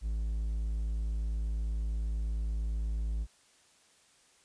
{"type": "tone", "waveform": "triangle", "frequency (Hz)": 54.3, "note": "A1", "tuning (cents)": -22, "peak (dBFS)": -28, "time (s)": [0.01, 3.27], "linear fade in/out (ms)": 50, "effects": ["white hiss -64 dBFS RMS until 4.44 s", "resampled to 22050 Hz"]}